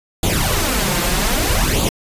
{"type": "noise with flanger", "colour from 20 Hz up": "pink", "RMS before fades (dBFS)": -17, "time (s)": [0.23, 1.89], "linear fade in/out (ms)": 2, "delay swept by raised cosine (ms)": [0.27, 5.77], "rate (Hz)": 0.63, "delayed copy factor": 0.7, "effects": ["resampled to 32000 Hz"]}